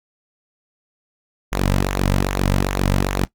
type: tone with flanger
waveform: sawtooth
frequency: 47.5 Hz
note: F#1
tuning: 46 cents sharp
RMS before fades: -19 dBFS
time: 1.52-3.25 s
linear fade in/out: 0 ms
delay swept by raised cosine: 0.21 to 2.81 ms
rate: 2.5 Hz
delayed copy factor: -0.6
effects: noise-tail reverb RT60 0.1 s tail -19 dB re dry + Opus 48 kbps